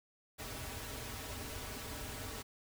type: noise with comb filter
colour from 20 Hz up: pink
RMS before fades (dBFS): -44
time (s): 0.38-2.43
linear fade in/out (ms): 20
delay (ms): 5.7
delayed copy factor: -0.8
effects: none